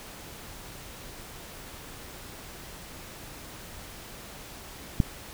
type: click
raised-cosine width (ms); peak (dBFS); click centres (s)
5; -8; 5.002
effects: pink hiss -44 dBFS RMS until 5.33 s